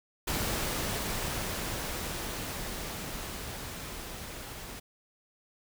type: noise with level ramp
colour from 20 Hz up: pink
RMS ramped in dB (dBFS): -31 to -43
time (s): 0.27-4.8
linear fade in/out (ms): 10
effects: none